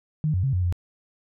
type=tone with pitch steps; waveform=sine; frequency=153.7 / 92.3 / 134.9 / 91.1 / 88.3 Hz; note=D#3 / F#2 / C#3 / F#2 / F2; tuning=-21 / -4 / -47 / -26 / +20 cents; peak=-20 dBFS; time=0.24-0.725 s; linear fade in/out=0 ms; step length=97 ms; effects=none